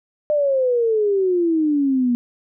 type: exponential sweep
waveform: sine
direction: down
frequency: 607 to 238.1 Hz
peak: -15 dBFS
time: 0.3-2.15 s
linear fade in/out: 0 ms
effects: none